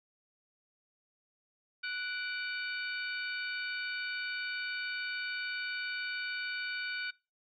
harmonic tone with a mistuned harmonic, 740 Hz, F#5, in tune, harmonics 2 / 3 / 4 / 5 / 6, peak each -37 / -41 / -46 / -48 / -45 dBFS, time 1.83-7.11 s, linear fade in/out 10 ms, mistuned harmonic 3, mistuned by +86 cents, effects noise-tail reverb RT60 0.3 s tail -25 dB re dry

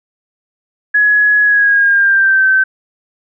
sine tone with pitch glide, 1683 to 1543.3 Hz, G#6 to G6, +23 to -27 cents, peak -7 dBFS, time 0.94-2.64 s, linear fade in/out 10 ms, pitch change -150 cents, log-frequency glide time 1.42-2.46 s, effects none

